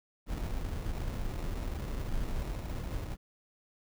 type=noise with sample-and-hold; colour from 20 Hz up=brown; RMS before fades=-35 dBFS; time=0.26-3.17 s; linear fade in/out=50 ms; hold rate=1575 Hz; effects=none